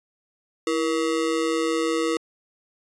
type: ring-modulated tone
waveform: square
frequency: 401.5 Hz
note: G4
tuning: 41 cents sharp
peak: -19 dBFS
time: 0.67-2.17 s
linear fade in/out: 0 ms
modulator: 72.7 Hz
effects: resampled to 22050 Hz